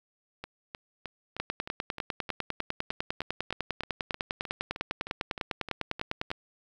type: two click trains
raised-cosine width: 0.3 ms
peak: -14 / -22 dBFS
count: 50 / 20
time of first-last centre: 1.4-6.315 / 0.44-6.304 s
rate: 9.97 / 3.24 Hz
effects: 9-bit